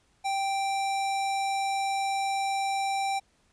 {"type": "tone", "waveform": "square", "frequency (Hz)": 784, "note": "G5", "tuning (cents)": 0, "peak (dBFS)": -27, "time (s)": [0.24, 3.2], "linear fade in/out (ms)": 20, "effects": ["pink hiss -67 dBFS RMS until 3.52 s", "resampled to 22050 Hz"]}